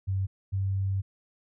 sine tone pair in turn, 96.1 / 96.94 Hz, G2 / G2, -34 / -19 cents, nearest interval unison, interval 15 cents, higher second, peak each -25 dBFS, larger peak neither, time 0.07-0.27 / 0.52-1.02 s, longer second, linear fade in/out 20 ms, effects none

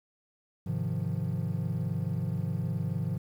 triangle chord, F minor seventh, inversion first, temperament equal, 103.83 / 130.81 / 155.56 / 174.61 Hz, Ab2 / C3 / Eb3 / F3, 0 / 0 / 0 / 0 cents, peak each -32 dBFS, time 0.66-3.18 s, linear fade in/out 10 ms, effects tanh soft clip ceiling -18 dBFS + 10-bit

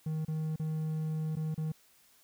triangle tone with dropouts, 156.8 Hz, D#3, 14 cents sharp, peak -29 dBFS, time 0.06-1.72 s, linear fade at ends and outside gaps 5 ms, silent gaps 0.25-0.281 / 0.56-0.596 / 1.356-1.367 / 1.545-1.577 s, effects white hiss -64 dBFS RMS until 2.23 s

